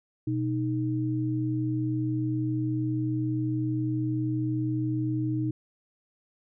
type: tone pair together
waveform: sine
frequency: 123.46 / 311.1 Hz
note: B2 / D#4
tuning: 0 / 0 cents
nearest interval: octave + major third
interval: 1600 cents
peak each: -28 dBFS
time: 0.27-5.51 s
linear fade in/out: 5 ms
effects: none